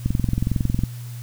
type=click train; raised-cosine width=5 ms; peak=-8 dBFS; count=18; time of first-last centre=0.06-0.836 s; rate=21.9 Hz; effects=added 120 Hz sine -31 dBFS peak until 1.22 s + white hiss -46 dBFS RMS until 1.22 s